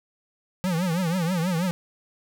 square tone with vibrato, 174.7 Hz, F3, 1 cent sharp, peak -23 dBFS, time 0.64-1.71 s, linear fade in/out 0 ms, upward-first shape triangle, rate 6.2 Hz, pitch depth 180 cents each way, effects none

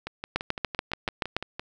two click trains, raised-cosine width 0.3 ms, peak -9 / -17 dBFS, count 8 / 10, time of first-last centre 0.36-1.366 / 0.07-1.595 s, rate 6.96 / 5.9 Hz, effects none

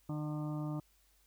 harmonic tone with a mistuned harmonic, 151.1 Hz, D3, 50 cents sharp, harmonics 1 / 2 / 4 / 5 / 6 / 7 / 8, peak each -37 / -40 / -49 / -54 / -54 / -56 / -53 dBFS, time 0.09-0.8 s, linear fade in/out 5 ms, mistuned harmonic 5, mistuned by -19 cents, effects added 50 Hz sine -70 dBFS peak until 1.26 s + white hiss -71 dBFS RMS until 1.26 s

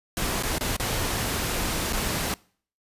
pink noise with dropouts, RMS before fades -27 dBFS, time 0.17-2.34 s, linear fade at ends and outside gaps 1 ms, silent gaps 0.426-0.434 / 0.583-0.609 / 0.766-0.798 / 1.925-1.931 s, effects noise-tail reverb RT60 0.5 s tail -24 dB re dry + resampled to 32000 Hz

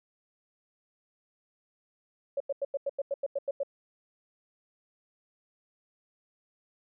sine tone bursts, 557 Hz, C#5, 8 cents sharp, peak -27 dBFS, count 11, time 2.37-3.633 s, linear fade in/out 5 ms, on 33 ms, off 90 ms, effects none

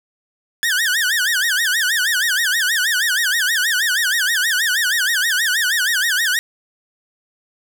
sawtooth tone with vibrato, 1661.2 Hz, G#6, in tune, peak -12 dBFS, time 0.63-6.39 s, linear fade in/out 0 ms, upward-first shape sine, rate 6.3 Hz, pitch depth 230 cents each way, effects none

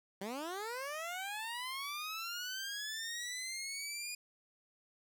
15% pulse linear sweep, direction up, 185 to 2454 Hz, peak -33 dBFS, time 0.21-4.15 s, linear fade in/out 5 ms, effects none

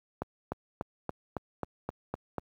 accelerating click train, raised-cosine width 1 ms, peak -18 dBFS, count 9, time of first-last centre 0.22-2.383 s, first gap 300 ms, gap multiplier 0.97, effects high-pass 60 Hz 12 dB/octave + 10-bit

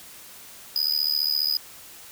square tone with amplitude modulation, 4978 Hz, D#8, in tune, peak -18 dBFS, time 0.76-1.57 s, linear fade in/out 0 ms, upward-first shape sine, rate 74.8 Hz, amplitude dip 95%, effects white hiss -45 dBFS RMS until 2.11 s

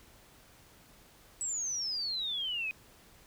sine exponential sweep, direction down, 7902 to 2485 Hz, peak -32 dBFS, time 1.41-2.71 s, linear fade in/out 0 ms, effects pink hiss -59 dBFS RMS until 3.26 s

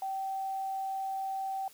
sine tone, 773 Hz, G5, 24 cents flat, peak -32 dBFS, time 0.02-1.68 s, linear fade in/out 2 ms, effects white hiss -57 dBFS RMS until 1.73 s

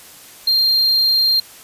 triangle tone, 4190 Hz, C8, 2 cents sharp, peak -11 dBFS, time 0.47-1.4 s, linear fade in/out 5 ms, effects white hiss -41 dBFS RMS until 1.63 s + resampled to 32000 Hz

